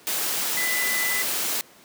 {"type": "tone in noise", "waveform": "sine", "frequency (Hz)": 2000, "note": "B6", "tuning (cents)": 21, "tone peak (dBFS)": -25, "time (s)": [0.57, 1.22], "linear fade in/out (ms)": 0, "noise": "white", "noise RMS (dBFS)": -26, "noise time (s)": [0.07, 1.61], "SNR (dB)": -2, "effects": ["pink hiss -51 dBFS RMS until 1.84 s", "high-pass 200 Hz 12 dB/octave"]}